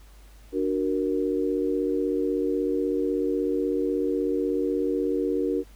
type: chord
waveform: sine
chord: D augmented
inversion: none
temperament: equal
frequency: 293.7 / 370 / 466.2 Hz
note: D4 / F#4 / A#4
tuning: 0 / 0 / 0 cents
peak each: -27 dBFS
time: 0.52-5.64 s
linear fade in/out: 50 ms
effects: added 50 Hz sine -47 dBFS peak until 5.75 s + pink hiss -57 dBFS RMS until 5.75 s